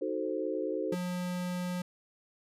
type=chord; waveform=sine; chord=D# diminished seventh; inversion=none; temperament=equal; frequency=311.1 / 370 / 440 / 523.3 Hz; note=D#4 / F#4 / A4 / C5; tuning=0 / 0 / 0 / 0 cents; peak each=-36 dBFS; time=0.01-0.95 s; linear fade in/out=10 ms
type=tone; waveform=square; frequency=179.3 Hz; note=F3; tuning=46 cents sharp; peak=-33 dBFS; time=0.92-1.82 s; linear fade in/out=5 ms
effects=resampled to 32000 Hz